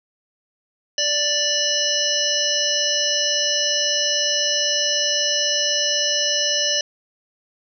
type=harmonic tone with a mistuned harmonic; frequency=587.3 Hz; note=D5; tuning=in tune; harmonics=1 / 3 / 5 / 7 / 9 / 10; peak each=-27 / -29 / -23 / -29 / -23 / -24 dBFS; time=0.98-6.81 s; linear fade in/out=2 ms; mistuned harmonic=10; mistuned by=+20 cents; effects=none